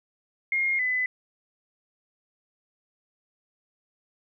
sine tone pair in turn, 2135 / 2008 Hz, C7 / B6, +34 / +28 cents, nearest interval minor second, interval 106 cents, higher first, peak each -22 / -23 dBFS, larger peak first, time 0.52-0.79 / 0.79-1.06 s, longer neither, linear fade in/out 2 ms, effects none

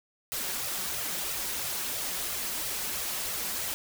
white noise with flanger, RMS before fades -33 dBFS, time 0.32-3.74 s, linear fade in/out 0 ms, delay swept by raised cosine 1.5 to 5.5 ms, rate 3 Hz, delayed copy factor +0.65, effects none

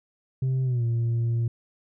sine tone with pitch glide, 130.81 to 116.54 Hz, C3 to A#2, 0 to 0 cents, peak -19 dBFS, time 0.42-1.48 s, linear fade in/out 5 ms, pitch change -200 cents, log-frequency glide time 0.64-0.84 s, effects tanh soft clip ceiling -21 dBFS

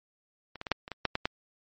clicks, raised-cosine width 0.3 ms, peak -26 / -21 / -20 / -7 / -25 / -20 / -10 / -13 / -11 dBFS, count 9, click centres 0.557 / 0.614 / 0.668 / 0.717 / 0.879 / 0.917 / 1.053 / 1.154 / 1.255 s, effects MP3 32 kbps

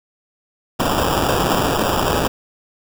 blue noise with sample-and-hold, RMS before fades -18 dBFS, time 0.79-2.28 s, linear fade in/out 10 ms, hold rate 2100 Hz, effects none

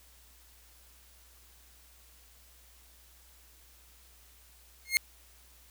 sawtooth tone with exponential growth, 2140 Hz, C7, 38 cents sharp, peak -15 dBFS, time 4.85-4.97 s, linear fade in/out 0 ms, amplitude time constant 25 ms, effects added 60 Hz sine -60 dBFS peak until 5.7 s + white hiss -60 dBFS RMS until 5.7 s

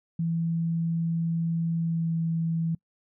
sine tone with pitch glide, 166 to 164.47 Hz, E3 to E3, +12 to -4 cents, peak -24 dBFS, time 0.19-2.75 s, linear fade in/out 5 ms, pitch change -16 cents, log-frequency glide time 1.8-2.14 s, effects noise-tail reverb RT60 0.1 s tail -25 dB re dry

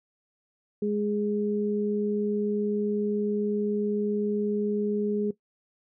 sine tone pair together, 208 / 415.3 Hz, G#3 / G#4, +3 / 0 cents, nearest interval octave, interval 1197 cents, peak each -27 dBFS, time 0.82-5.31 s, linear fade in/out 5 ms, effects noise-tail reverb RT60 0.1 s tail -17 dB re dry

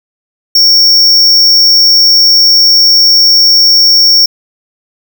square tone, 5490 Hz, F8, 31 cents flat, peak -3 dBFS, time 0.55-4.26 s, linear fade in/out 5 ms, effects none

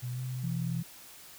sine tone with pitch glide, 123.8 to 127.5 Hz, B2 to C3, +5 to -44 cents, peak -33 dBFS, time 0.02-0.82 s, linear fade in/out 20 ms, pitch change +51 cents, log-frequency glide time 0.13-0.19 s
sine tone, 168 Hz, E3, 33 cents sharp, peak -32 dBFS, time 0.43-0.83 s, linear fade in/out 10 ms
effects white hiss -51 dBFS RMS until 1.38 s

